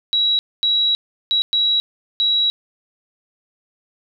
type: tone bursts at uneven times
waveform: sine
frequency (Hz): 3883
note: B7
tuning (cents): -30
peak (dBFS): -14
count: 5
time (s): 0.13-0.39 / 0.63-0.95 / 1.31-1.42 / 1.53-1.8 / 2.2-2.5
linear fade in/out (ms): 0
effects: none